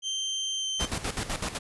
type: tone with pitch glide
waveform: 30% pulse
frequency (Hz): 3136 to 3113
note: G7 to G7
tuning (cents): 0 to -13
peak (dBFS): -26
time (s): 0.02-0.88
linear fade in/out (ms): 50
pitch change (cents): -13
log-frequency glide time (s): 0.58-0.65
type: noise with tremolo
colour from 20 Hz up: pink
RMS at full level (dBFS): -30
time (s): 0.79-1.59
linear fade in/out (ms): 20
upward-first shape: square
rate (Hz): 7.9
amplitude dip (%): 70
effects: resampled to 24000 Hz